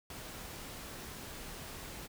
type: noise with ADSR envelope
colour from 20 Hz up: pink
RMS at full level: -44 dBFS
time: 0.1-2.08 s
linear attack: 3 ms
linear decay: 5 ms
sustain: -2 dB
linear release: 29 ms
effects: none